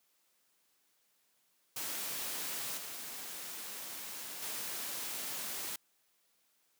white noise with level steps, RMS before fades -39 / -44 / -40 dBFS, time 1.76-5.76 s, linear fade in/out 5 ms, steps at 2.77 / 4.42 s, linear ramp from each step 5 ms, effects white hiss -74 dBFS RMS until 6.79 s + high-pass 150 Hz 12 dB/octave

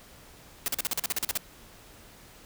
white noise bursts, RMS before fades -28 dBFS, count 12, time 0.66-1.374 s, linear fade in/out 0 ms, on 21 ms, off 42 ms, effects pink hiss -52 dBFS RMS until 2.45 s

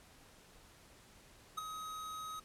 square tone with ADSR envelope, 1265 Hz, D#6, 28 cents sharp, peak -35 dBFS, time 1.57-2.4 s, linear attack 13 ms, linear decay 12 ms, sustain -8 dB, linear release 9 ms, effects pink hiss -61 dBFS RMS until 2.44 s + low-pass 12000 Hz 12 dB/octave

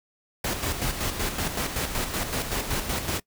pink noise with tremolo, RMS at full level -27 dBFS, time 0.44-3.2 s, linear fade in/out 5 ms, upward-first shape square, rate 5.3 Hz, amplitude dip 50%, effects noise-tail reverb RT60 0.1 s tail -22 dB re dry

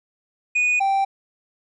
triangle tone pair in turn, 2475 / 782.5 Hz, D#7 / G5, -10 / -3 cents, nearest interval octave + minor sixth, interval 1993 cents, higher first, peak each -15 dBFS, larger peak neither, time 0.55-0.8 / 0.8-1.05 s, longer neither, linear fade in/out 10 ms, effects resampled to 24000 Hz

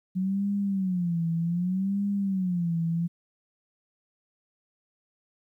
sine tone with vibrato, 182.7 Hz, F#3, 22 cents flat, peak -24 dBFS, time 0.15-3.08 s, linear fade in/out 20 ms, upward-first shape sine, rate 0.65 Hz, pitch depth 170 cents each way, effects 11-bit

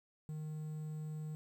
triangle tone with quantisation, 153.9 Hz, D#3, 19 cents flat, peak -38 dBFS, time 0.29-1.35 s, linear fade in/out 0 ms, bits 11, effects none

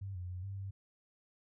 sine tone with pitch steps, 97.8 / 89.6 / 90.6 / 98.1 / 97.4 Hz, G2 / F2 / F#2 / G2 / G2, -4 / +45 / -36 / +2 / -11 cents, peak -39 dBFS, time 0.01-0.71 s, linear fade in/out 10 ms, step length 140 ms, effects none

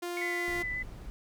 sawtooth tone, 350 Hz, F4, 4 cents sharp, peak -30 dBFS, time 0.02-0.63 s, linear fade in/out 10 ms
sine tone with exponential decay, 2206 Hz, C#7, 9 cents flat, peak -33 dBFS, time 0.17-0.77 s, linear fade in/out 1 ms, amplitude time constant 130 ms
sine tone with vibrato, 2000 Hz, B6, 21 cents sharp, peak -32 dBFS, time 0.21-0.83 s, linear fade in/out 10 ms, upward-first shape sine, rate 5.5 Hz, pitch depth 10 cents each way
brown noise, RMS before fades -43 dBFS, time 0.48-1.1 s, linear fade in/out 0 ms
effects none

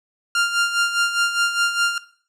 sawtooth tone with tremolo, 1396.9 Hz, F6, in tune, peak -12 dBFS, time 0.35-1.98 s, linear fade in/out 2 ms, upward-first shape sine, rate 4.9 Hz, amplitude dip 65%, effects noise-tail reverb RT60 0.5 s tail -17 dB re dry + low-pass 9000 Hz 12 dB/octave

